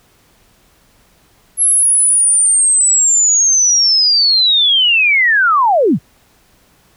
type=linear sweep; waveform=sine; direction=down; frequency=11175 to 98 Hz; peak=-8 dBFS; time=1.57-5.99 s; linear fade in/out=50 ms; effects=pink hiss -52 dBFS RMS until 6.96 s